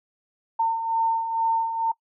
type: beating tone pair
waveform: sine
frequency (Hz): 905 / 907.2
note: A5 / A#5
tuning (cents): +48 / -47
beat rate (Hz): 2.2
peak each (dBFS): -29 / -21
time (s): 0.59-1.92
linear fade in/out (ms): 10
effects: noise-tail reverb RT60 0.1 s tail -22 dB re dry